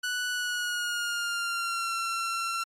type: tone with pitch glide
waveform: sawtooth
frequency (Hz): 1480 to 1357.2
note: F#6 to F6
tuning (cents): 0 to -50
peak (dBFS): -25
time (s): 0.03-2.64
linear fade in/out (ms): 10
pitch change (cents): -150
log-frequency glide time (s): 0.3-1.94
effects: low-pass 11000 Hz 12 dB/octave + AAC 64 kbps